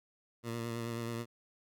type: tone with vibrato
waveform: 15% pulse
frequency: 116.54 Hz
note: A#2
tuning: in tune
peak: -30 dBFS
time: 0.43-1.26 s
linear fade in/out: 50 ms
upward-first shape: triangle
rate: 9.3 Hz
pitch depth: 36 cents each way
effects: none